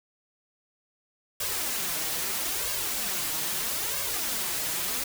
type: noise with flanger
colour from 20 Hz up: white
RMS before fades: -30 dBFS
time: 1.4-5.04 s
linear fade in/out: 5 ms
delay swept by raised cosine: 1.8 to 6.4 ms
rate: 0.77 Hz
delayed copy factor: +0.65
effects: none